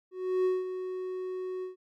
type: tone with ADSR envelope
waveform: triangle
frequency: 370 Hz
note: F#4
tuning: in tune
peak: -21 dBFS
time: 0.11-1.76 s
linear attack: 340 ms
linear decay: 190 ms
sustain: -10 dB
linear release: 130 ms
effects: none